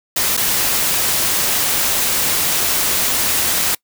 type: noise with dropouts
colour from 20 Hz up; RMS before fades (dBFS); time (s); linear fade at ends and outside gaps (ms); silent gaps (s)
white; -17; 0.16-3.75; 5; 0.368-0.374
effects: noise-tail reverb RT60 0.1 s tail -25 dB re dry